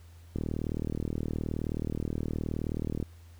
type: click train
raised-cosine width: 3 ms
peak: -19 dBFS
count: 105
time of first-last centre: 0.36-3.027 s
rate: 39 Hz
effects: added 84 Hz sine -49 dBFS peak until 3.39 s + pink hiss -62 dBFS RMS until 3.39 s